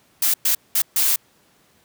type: noise bursts at uneven times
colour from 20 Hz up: blue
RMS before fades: -18 dBFS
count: 4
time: 0.22-0.34 / 0.45-0.55 / 0.75-0.82 / 0.96-1.16 s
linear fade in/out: 5 ms
effects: pink hiss -58 dBFS RMS until 1.84 s + high-pass 100 Hz 12 dB/octave